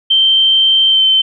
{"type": "tone with pitch glide", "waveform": "sine", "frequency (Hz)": [3127, 3089], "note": ["G7", "G7"], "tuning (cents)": [-5, -26], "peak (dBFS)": -7, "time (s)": [0.1, 1.22], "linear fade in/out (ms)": 10, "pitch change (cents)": -21, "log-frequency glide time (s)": [0.89, 1.03], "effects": []}